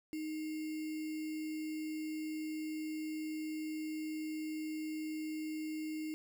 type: tone with sample-and-hold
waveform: sine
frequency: 311.1 Hz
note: D#4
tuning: in tune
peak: -37 dBFS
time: 0.13-6.14 s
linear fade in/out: 0 ms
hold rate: 2450 Hz
effects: none